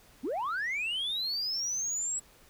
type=linear sweep; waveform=sine; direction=up; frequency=210 to 7840 Hz; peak=-28 dBFS; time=0.23-2.2 s; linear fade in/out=20 ms; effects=tanh soft clip ceiling -28 dBFS + pink hiss -59 dBFS RMS until 2.49 s